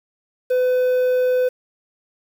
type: tone with quantisation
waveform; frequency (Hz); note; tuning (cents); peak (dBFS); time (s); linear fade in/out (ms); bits
triangle; 504; B4; +35; -13; 0.5-1.49; 10; 7
effects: none